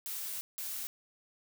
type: noise bursts at uneven times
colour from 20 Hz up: blue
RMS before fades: -39 dBFS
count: 2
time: 0.06-0.41 / 0.58-0.87 s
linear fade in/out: 0 ms
effects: none